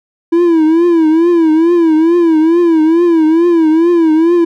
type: tone with vibrato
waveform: triangle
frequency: 329.6 Hz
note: E4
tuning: in tune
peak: -4 dBFS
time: 0.32-4.45 s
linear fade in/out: 10 ms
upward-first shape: triangle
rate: 2.3 Hz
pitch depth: 120 cents each way
effects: none